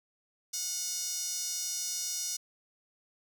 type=tone with high-pass filter; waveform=sawtooth; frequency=727 Hz; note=F#5; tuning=31 cents flat; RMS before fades=-35 dBFS; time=0.53-2.37 s; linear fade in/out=10 ms; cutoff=5800 Hz; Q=3.2; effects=none